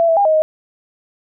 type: tone with pitch steps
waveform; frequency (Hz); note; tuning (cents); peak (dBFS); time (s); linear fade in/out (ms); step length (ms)
sine; 671 / 656 / 806 / 628 / 624; E5 / E5 / G5 / D#5 / D#5; +31 / -9 / +48 / +16 / +5; -10; 0-0.42; 0; 84
effects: none